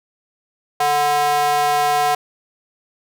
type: tone with high-pass filter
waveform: square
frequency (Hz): 146.83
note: D3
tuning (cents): 0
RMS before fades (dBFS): -17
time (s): 0.8-2.15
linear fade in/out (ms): 5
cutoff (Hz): 730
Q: 3.1
effects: none